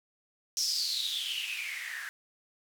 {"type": "noise with band-pass filter sweep", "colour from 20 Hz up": "blue", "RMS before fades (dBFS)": -34, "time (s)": [0.57, 2.09], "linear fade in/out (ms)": 0, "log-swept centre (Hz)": [5600, 1600], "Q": 9.8, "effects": []}